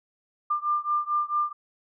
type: beating tone pair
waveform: sine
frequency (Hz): 1193 / 1197.5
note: D6 / D6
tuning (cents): +27 / +33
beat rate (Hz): 4.5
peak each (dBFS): -26 / -27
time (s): 0.5-1.53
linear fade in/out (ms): 10
effects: none